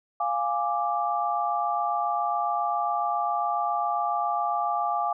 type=chord; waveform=sine; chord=D diminished; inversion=first; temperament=equal with one note detuned; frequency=698.5 / 825.8 / 1174.7 Hz; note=F5 / Ab5 / D6; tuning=0 / -10 / 0 cents; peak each=-28 dBFS; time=0.2-5.13 s; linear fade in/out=5 ms; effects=none